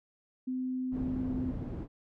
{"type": "tone", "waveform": "sine", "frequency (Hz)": 256.2, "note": "C4", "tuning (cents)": -36, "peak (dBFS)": -31, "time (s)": [0.47, 1.52], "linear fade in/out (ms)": 10}
{"type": "low-pass noise", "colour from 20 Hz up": "white", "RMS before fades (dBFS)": -38, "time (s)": [0.91, 1.88], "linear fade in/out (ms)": 50, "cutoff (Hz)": 210, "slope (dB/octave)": 12}
{"effects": []}